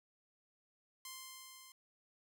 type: tone with level ramp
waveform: 5% pulse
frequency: 1046.5 Hz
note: C6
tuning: in tune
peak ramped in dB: -34 to -44 dBFS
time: 1.05-1.72 s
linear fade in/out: 2 ms
effects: none